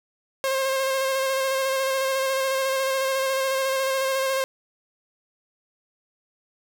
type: tone with vibrato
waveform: sawtooth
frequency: 533 Hz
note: C5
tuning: 32 cents sharp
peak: -18 dBFS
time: 0.44-4.44 s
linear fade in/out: 0 ms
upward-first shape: square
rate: 14 Hz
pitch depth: 18 cents each way
effects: none